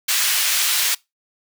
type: high-pass noise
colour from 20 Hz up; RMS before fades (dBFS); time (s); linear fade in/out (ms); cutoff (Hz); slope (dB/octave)
pink; -19; 0.08-0.95; 10; 2300; 12
effects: noise-tail reverb RT60 0.2 s tail -23 dB re dry